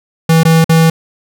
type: tone with dropouts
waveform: square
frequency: 162.8 Hz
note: E3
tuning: 21 cents flat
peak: -6 dBFS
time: 0.29-0.9 s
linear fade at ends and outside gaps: 5 ms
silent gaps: 0.434-0.451 / 0.644-0.693 s
effects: none